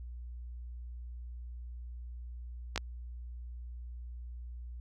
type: clicks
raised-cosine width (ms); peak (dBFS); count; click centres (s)
0.2; -14; 2; 2.76 / 2.777
effects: added 60 Hz sine -41 dBFS peak until 4.8 s